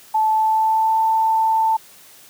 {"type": "tone with pitch glide", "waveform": "sine", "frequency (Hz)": [872, 888.3], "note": ["A5", "A5"], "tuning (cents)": [-16, 16], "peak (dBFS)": -14, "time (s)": [0.14, 1.77], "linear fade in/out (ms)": 10, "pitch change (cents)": 32, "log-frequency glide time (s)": [0.29, 1.02], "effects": ["white hiss -46 dBFS RMS until 2.29 s", "high-pass 80 Hz 12 dB/octave"]}